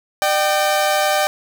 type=tone pair together; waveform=sawtooth; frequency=602 / 775.4 Hz; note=D5 / G5; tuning=+43 / -19 cents; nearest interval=major third; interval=438 cents; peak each=-14 dBFS; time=0.22-1.27 s; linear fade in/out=0 ms; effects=8-bit